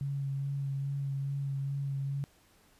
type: tone with vibrato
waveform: sine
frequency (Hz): 138.59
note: C#3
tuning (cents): 0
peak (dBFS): -31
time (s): 0.01-2.24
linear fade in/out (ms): 0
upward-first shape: sine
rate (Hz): 2.4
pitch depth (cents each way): 17
effects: pink hiss -64 dBFS RMS until 2.79 s + resampled to 32000 Hz